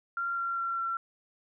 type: tone with pitch steps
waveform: sine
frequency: 1382 / 1373.2 / 1364.5 / 1355.9 Hz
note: F6 / F6 / F6 / E6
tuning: -19 / -30 / -41 / +48 cents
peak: -29 dBFS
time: 0.17-0.97 s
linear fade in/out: 2 ms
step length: 200 ms
effects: none